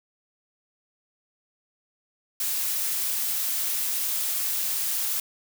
blue noise, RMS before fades -27 dBFS, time 2.4-5.2 s, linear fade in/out 2 ms, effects none

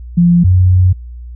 sine tone pair in turn, 173.5 / 91.64 Hz, F3 / F#2, -11 / -16 cents, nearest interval major seventh, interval 1105 cents, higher first, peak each -5 dBFS, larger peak neither, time 0.17-0.44 / 0.44-0.93 s, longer second, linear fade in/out 10 ms, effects added 60 Hz sine -26 dBFS peak until 1.35 s

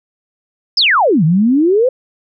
sine exponential two-way sweep, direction down then up, 5400 to 149.9 to 533 Hz, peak -8 dBFS, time 0.77-1.89 s, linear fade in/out 5 ms, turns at 1.24 s, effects none

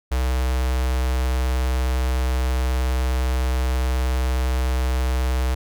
square tone with notch filter, 63.6 Hz, C2, 48 cents flat, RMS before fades -21 dBFS, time 0.11-5.55 s, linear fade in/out 10 ms, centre 230 Hz, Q 1, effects none

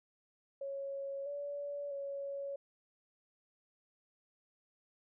sine tone with pitch steps, 552 / 573 / 558 Hz, C#5 / D5 / C#5, -7 / -43 / +11 cents, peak -38 dBFS, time 0.61-2.56 s, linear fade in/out 5 ms, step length 650 ms, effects none

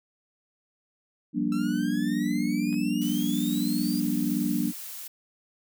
sine chord, G minor seventh, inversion third, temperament equal with one note detuned, 174.61 / 196 / 237.8 / 293.7 Hz, F3 / G3 / Bb3 / D4, 0 / 0 / +35 / 0 cents, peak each -33 / -30 / -28 / -28 dBFS, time 1.33-4.73 s, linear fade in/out 50 ms
sawtooth exponential sweep, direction up, 1330 to 4875 Hz, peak -35 dBFS, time 1.52-4 s, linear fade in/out 2 ms
clicks, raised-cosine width 0.3 ms, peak -32 dBFS, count 2, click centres 2.728 / 2.742 s
blue noise, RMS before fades -39 dBFS, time 3.01-5.08 s, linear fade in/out 10 ms
effects none

